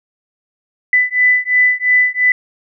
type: beating tone pair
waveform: sine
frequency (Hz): 1994 / 1996.9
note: B6 / B6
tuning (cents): +16 / +19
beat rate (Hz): 2.9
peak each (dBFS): -13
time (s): 0.93-2.32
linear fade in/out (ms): 2
effects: none